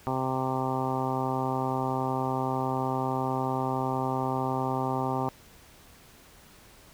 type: harmonic tone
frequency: 130.81 Hz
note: C3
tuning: in tune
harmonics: 1 / 2 / 3 / 4 / 5 / 6 / 7 / 8 / 9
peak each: -33 / -33 / -35 / -38 / -38 / -33 / -34 / -39 / -38 dBFS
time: 0.07-5.29 s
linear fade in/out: 0 ms
effects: pink hiss -54 dBFS RMS until 6.93 s